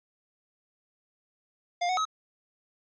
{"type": "tone with pitch steps", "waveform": "square", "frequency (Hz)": [703, 739, 1277], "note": ["F5", "F#5", "D#6"], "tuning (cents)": [11, -2, 45], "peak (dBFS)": -26, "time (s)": [1.81, 2.053], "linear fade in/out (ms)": 10, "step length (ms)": 81, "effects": ["resampled to 16000 Hz"]}